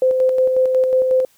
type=tone with tremolo; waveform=sine; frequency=516 Hz; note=C5; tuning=24 cents flat; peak=-11 dBFS; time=0.02-1.25 s; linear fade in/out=2 ms; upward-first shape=square; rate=5.5 Hz; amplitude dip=35%; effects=white hiss -56 dBFS RMS until 1.37 s